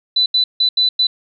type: tone bursts at uneven times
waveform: sine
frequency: 3993 Hz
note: B7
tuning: 18 cents sharp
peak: -11 dBFS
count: 5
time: 0.16-0.26 / 0.34-0.44 / 0.6-0.69 / 0.77-0.89 / 0.99-1.07 s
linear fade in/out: 5 ms
effects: none